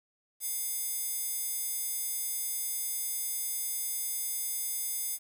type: tone with high-pass filter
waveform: square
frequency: 710 Hz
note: F5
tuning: 28 cents sharp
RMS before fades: -34 dBFS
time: 0.4-5.19 s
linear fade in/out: 50 ms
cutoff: 10000 Hz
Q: 1.2
effects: 9-bit